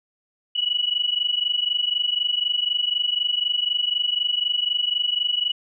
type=tone pair together; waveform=sine; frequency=2924 / 2948 Hz; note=F#7 / F#7; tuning=-21 / -7 cents; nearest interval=unison; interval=14 cents; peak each=-23 dBFS; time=0.55-5.52 s; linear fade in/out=10 ms; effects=none